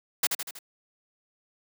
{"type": "noise with echo", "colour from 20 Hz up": "white", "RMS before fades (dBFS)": -23, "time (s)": [0.23, 0.27], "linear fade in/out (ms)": 5, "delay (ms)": 80, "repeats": 4, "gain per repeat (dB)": -5, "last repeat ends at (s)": 0.59, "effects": ["high-pass 200 Hz 12 dB/octave"]}